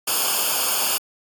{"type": "noise with comb filter", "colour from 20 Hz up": "white", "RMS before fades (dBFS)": -21, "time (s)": [0.07, 0.98], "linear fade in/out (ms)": 10, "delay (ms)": 0.51, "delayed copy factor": -0.85, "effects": ["AAC 64 kbps"]}